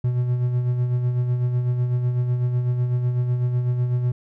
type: tone with tremolo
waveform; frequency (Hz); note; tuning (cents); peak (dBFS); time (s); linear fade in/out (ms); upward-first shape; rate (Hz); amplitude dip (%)
triangle; 123.47; B2; 0; -15; 0.04-4.12; 5; sine; 8; 45
effects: none